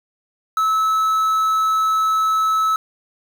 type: tone with quantisation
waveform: triangle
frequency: 1300 Hz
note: E6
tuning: 24 cents flat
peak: -13 dBFS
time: 0.57-2.76 s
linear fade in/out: 2 ms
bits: 6
effects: none